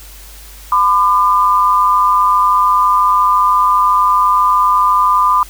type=tone pair together; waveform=sine; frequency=1009 / 1201.2 Hz; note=B5 / D6; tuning=+37 / +39 cents; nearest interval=minor third; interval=302 cents; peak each=-11 dBFS; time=0.72-5.43 s; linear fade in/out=2 ms; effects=added 50 Hz sine -35 dBFS peak until 5.49 s + white hiss -38 dBFS RMS until 5.49 s